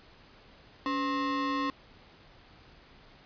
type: ring-modulated tone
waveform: square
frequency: 392.7 Hz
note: G4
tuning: 3 cents sharp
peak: -26 dBFS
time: 0.86-1.7 s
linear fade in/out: 0 ms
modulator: 674 Hz
effects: pink hiss -56 dBFS RMS until 3.25 s + resampled to 11025 Hz